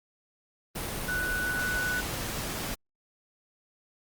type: tone in noise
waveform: sine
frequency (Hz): 1484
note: F#6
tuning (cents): +5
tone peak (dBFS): -28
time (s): 1.08-2.01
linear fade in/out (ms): 10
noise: pink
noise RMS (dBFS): -34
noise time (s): 0.75-2.75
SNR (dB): +3
effects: Opus 32 kbps